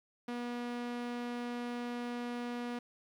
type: tone with low-pass filter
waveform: sawtooth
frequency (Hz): 241.5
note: B3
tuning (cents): -39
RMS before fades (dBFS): -39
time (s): 0.28-2.79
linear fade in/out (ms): 5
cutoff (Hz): 4300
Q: 0.61
effects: 11-bit